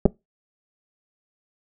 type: clicks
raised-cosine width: 2 ms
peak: -3 dBFS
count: 2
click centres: 0.055 / 0.06 s
effects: noise-tail reverb RT60 0.2 s tail -22 dB re dry

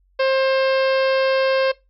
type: harmonic tone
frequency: 531 Hz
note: C5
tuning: 25 cents sharp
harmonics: 1 / 2 / 3 / 4 / 5 / 6 / 7 / 8 / 9 / 10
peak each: -16 / -26 / -27 / -32 / -30 / -34 / -37 / -37 / -36 / -42 dBFS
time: 0.19-1.72 s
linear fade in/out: 10 ms
effects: noise-tail reverb RT60 0.2 s tail -20 dB re dry + added 46 Hz sine -57 dBFS peak until 1.89 s

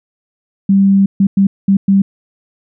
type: tone bursts at uneven times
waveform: sine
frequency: 196 Hz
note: G3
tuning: in tune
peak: -6 dBFS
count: 5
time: 0.69-1.06 / 1.2-1.27 / 1.37-1.47 / 1.68-1.77 / 1.88-2.02 s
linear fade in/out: 5 ms
effects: none

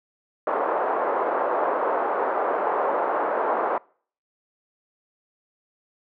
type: band-pass noise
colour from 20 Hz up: pink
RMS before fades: -24 dBFS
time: 0.47-3.78 s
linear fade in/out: 2 ms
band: 440 to 1200 Hz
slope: 24 dB/octave
effects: noise-tail reverb RT60 0.5 s tail -26 dB re dry

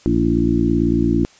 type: harmonic tone with a mistuned harmonic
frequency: 58 Hz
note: A#1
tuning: 8 cents flat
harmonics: 1 / 2 / 3 / 4 / 5 / 6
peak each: -23 / -23 / -23 / -20 / -19 / -20 dBFS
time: 0.06-1.25 s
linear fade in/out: 0 ms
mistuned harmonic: 6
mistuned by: -47 cents
effects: white hiss -49 dBFS RMS until 1.39 s + resampled to 16000 Hz

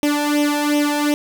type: tone with flanger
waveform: sawtooth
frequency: 293.7 Hz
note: D4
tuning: in tune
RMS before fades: -18 dBFS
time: 0.03-1.14 s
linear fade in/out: 0 ms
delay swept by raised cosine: 0.33 to 1.22 ms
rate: 2.7 Hz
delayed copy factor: +0.8
effects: none

